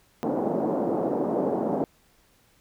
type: band-pass noise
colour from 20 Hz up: pink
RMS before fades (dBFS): -26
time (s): 0.23-1.84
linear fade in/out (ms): 0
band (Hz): 210 to 730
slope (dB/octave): 24
effects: pink hiss -62 dBFS RMS until 2.6 s